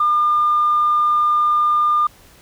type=tone; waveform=sine; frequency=1205 Hz; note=D6; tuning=44 cents sharp; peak=-12 dBFS; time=0-2.07 s; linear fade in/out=5 ms; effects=tanh soft clip ceiling -8 dBFS + pink hiss -48 dBFS RMS until 2.41 s